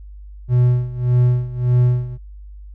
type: tone with tremolo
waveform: triangle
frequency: 123.47 Hz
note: B2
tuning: in tune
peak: -8 dBFS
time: 0.48-2.18 s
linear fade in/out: 50 ms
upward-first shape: sine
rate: 1.7 Hz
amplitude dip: 85%
effects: added 50 Hz sine -34 dBFS peak until 2.74 s